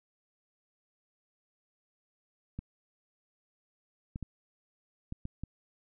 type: clicks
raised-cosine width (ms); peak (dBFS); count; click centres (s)
5; -25; 6; 2.59 / 4.159 / 4.227 / 5.124 / 5.254 / 5.436
effects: none